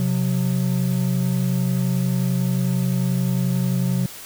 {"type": "tone pair together", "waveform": "triangle", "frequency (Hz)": [130, 181.31], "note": ["C3", "F#3"], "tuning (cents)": [-11, -35], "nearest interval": "tritone", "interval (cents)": 576, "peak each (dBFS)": -19, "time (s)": [0, 4.06], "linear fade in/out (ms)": 2, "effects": ["white hiss -38 dBFS RMS until 4.25 s"]}